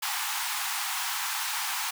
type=high-pass noise; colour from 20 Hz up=pink; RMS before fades=-31 dBFS; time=0.02-1.91 s; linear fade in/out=10 ms; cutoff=770 Hz; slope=96 dB/octave; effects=none